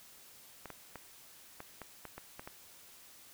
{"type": "clicks", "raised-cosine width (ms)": 0.5, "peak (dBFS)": -29, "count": 9, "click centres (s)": [0.657, 0.703, 0.957, 1.604, 1.817, 2.053, 2.18, 2.395, 2.475], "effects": ["white hiss -57 dBFS RMS until 3.33 s"]}